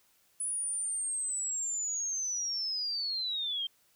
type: linear sweep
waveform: sine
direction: down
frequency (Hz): 9956 to 3136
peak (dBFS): -31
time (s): 0.4-3.67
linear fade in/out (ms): 5
effects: white hiss -68 dBFS RMS until 3.95 s